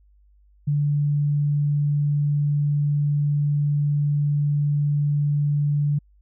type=tone; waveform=sine; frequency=145.8 Hz; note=D3; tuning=12 cents flat; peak=-18 dBFS; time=0.67-5.99 s; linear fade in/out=10 ms; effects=added 50 Hz sine -53 dBFS peak until 6.21 s